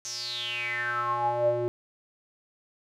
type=tone with band-pass filter sweep; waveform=square; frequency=120 Hz; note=B2; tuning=49 cents flat; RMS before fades=-29 dBFS; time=0.05-1.68 s; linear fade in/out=0 ms; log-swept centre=6200 to 420 Hz; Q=8.8; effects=none